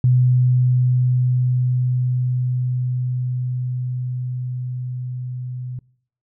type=tone with level ramp; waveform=sine; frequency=125.6 Hz; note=B2; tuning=30 cents sharp; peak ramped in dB=-11 to -26 dBFS; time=0.04-5.79 s; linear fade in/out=2 ms; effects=noise-tail reverb RT60 0.6 s tail -24 dB re dry